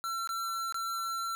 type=tone with dropouts; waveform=square; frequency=1351 Hz; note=E6; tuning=42 cents sharp; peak=-33 dBFS; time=0.04-1.35 s; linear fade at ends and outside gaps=0 ms; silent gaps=0.274-0.291 / 0.724-0.744 s; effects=none